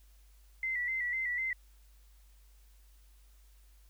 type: tone with vibrato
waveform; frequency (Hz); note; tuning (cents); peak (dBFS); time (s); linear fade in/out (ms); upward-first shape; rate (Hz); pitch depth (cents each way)
sine; 2010; B6; +30; -31; 0.63-1.53; 2; square; 4; 52
effects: added 50 Hz sine -57 dBFS peak until 3.89 s + white hiss -69 dBFS RMS until 3.89 s